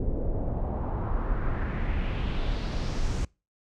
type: noise with low-pass filter sweep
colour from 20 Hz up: brown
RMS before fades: -28 dBFS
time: 0-3.25 s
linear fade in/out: 5 ms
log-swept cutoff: 430 to 7300 Hz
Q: 2.2
effects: noise-tail reverb RT60 0.3 s tail -26 dB re dry